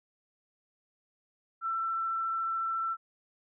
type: tone with vibrato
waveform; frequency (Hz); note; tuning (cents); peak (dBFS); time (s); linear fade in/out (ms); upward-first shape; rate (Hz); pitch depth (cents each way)
sine; 1339; E6; +27; -29; 1.61-2.97; 50; triangle; 14; 8
effects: none